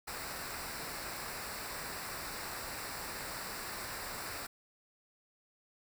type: noise with comb filter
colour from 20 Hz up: pink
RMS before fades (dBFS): -42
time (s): 0.07-4.47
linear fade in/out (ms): 10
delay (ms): 0.31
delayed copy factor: -0.65
effects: none